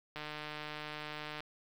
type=click train; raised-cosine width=0.3 ms; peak=-26 dBFS; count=189; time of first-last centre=0.16-1.405 s; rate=151 Hz; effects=9-bit